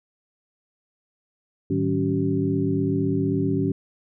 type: tone cluster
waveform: sine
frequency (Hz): 107.7 / 155.2 / 191 / 279.8 / 382.3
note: A2 / D#3 / G3 / C#4 / G4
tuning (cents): -37 / -4 / -45 / +16 / -43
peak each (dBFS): -28 / -27 / -28 / -24 / -27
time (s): 1.7-3.72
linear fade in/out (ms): 5
effects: none